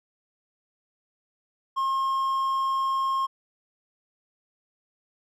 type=tone; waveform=triangle; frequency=1072 Hz; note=C6; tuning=42 cents sharp; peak=-21 dBFS; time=1.76-3.27 s; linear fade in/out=20 ms; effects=none